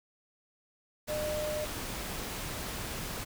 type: tone in noise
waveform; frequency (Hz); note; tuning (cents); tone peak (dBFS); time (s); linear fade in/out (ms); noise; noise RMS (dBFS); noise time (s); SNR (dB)
sine; 606; D#5; -46; -32; 1.08-1.66; 20; pink; -38; 1.07-3.25; +3
effects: none